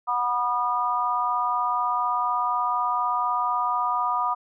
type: harmonic tone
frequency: 244.1 Hz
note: B3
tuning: 20 cents flat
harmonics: 3 / 4 / 5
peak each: -29 / -25 / -25 dBFS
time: 0.07-4.35 s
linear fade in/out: 20 ms
effects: none